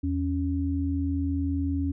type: tone pair together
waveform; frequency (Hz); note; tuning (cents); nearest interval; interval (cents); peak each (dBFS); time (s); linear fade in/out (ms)
sine; 82.41 / 277.2; E2 / C#4; 0 / 0; octave + major sixth; 2100; -27; 0.03-1.92; 10
effects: none